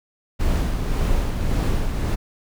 brown noise with tremolo, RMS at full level -19 dBFS, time 0.39-2.16 s, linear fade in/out 20 ms, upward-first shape sine, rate 1.8 Hz, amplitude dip 40%, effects none

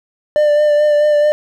triangle tone with vibrato, 595 Hz, D5, 22 cents sharp, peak -7 dBFS, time 0.36-1.32 s, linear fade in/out 0 ms, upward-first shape sine, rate 4.6 Hz, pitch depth 21 cents each way, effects none

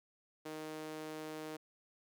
sawtooth tone with high-pass filter, 155.56 Hz, D#3, in tune, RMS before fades -45 dBFS, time 0.45-1.57 s, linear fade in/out 10 ms, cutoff 370 Hz, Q 1.8, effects none

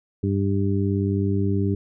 harmonic tone, 98.8 Hz, G2, 14 cents sharp, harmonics 1 / 2 / 3 / 4, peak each -22 / -25 / -27 / -28 dBFS, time 0.23-1.75 s, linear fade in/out 5 ms, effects none

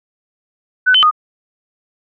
sine tone with pitch steps, 1504 / 3056 / 1235 Hz, F#6 / G7 / D#6, +28 / -45 / -13 cents, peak -7 dBFS, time 0.86-1.112 s, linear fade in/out 20 ms, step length 84 ms, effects none

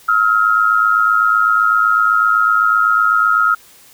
sine tone pair together, 1289 / 1396.9 Hz, E6 / F6, -39 / 0 cents, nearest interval minor second, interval 139 cents, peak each -13 dBFS, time 0.08-3.55 s, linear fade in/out 10 ms, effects white hiss -45 dBFS RMS until 3.93 s

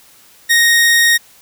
sawtooth tone, 1864.7 Hz, A#6, in tune, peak -5 dBFS, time 0.49-1.18 s, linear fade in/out 20 ms, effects white hiss -46 dBFS RMS until 1.41 s

